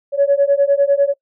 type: beating tone pair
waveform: sine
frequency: 557 / 567 Hz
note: C#5 / C#5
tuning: +8 / +39 cents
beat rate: 10 Hz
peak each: -13 dBFS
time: 0.12-1.14 s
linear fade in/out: 50 ms
effects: noise-tail reverb RT60 0.1 s tail -21 dB re dry + tanh soft clip ceiling -5 dBFS